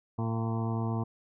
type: harmonic tone with a mistuned harmonic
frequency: 113.6 Hz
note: A#2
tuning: 44 cents flat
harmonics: 1 / 2 / 3 / 4 / 6 / 7 / 8 / 9 / 10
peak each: -30 / -34 / -40 / -42 / -43 / -45 / -43 / -44 / -49 dBFS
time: 0.18-1.04 s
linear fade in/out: 10 ms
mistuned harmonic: 7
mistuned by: -38 cents
effects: none